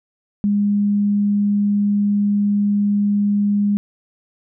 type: tone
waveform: sine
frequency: 204.3 Hz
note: G#3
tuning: 28 cents flat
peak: -14 dBFS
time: 0.44-3.77 s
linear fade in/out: 0 ms
effects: none